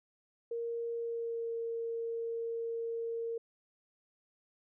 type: tone with pitch glide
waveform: sine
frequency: 466.2 to 460.6 Hz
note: A#4 to A#4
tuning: 0 to -21 cents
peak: -34 dBFS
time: 0.51-3.38 s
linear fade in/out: 5 ms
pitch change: -21 cents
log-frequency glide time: 0.94-1.53 s
effects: none